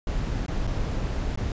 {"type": "noise with dropouts", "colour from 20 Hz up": "brown", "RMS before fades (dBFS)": -27, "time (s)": [0.07, 1.52], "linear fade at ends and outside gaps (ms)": 2, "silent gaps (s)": [[0.464, 0.481], [0.669, 0.674], [1.359, 1.374]], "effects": ["resampled to 16000 Hz"]}